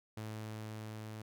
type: tone with level ramp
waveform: sawtooth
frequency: 108.6 Hz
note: A2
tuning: 22 cents flat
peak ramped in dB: -37 to -40 dBFS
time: 0.17-1.22 s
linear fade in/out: 5 ms
effects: none